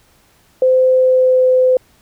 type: tone with pitch glide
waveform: sine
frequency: 515 to 511.1 Hz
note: C5 to C5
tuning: -28 to -41 cents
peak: -8 dBFS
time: 0.62-1.77 s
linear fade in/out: 2 ms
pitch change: -13 cents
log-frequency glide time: 0.9-1.47 s
effects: pink hiss -53 dBFS RMS until 2.01 s